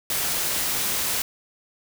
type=noise; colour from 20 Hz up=white; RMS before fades=-25 dBFS; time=0.1-1.22 s; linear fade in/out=2 ms; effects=none